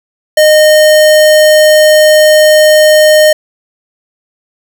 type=tone; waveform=square; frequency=614 Hz; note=D#5; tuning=23 cents flat; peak=-3 dBFS; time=0.37-3.33 s; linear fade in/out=5 ms; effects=none